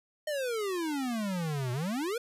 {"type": "exponential two-way sweep", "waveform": "square", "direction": "down then up", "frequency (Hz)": [622.3, 119.8, 498.7], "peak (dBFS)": -31, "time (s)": [0.27, 2.18], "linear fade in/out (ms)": 5, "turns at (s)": 1.72, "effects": ["resampled to 32000 Hz"]}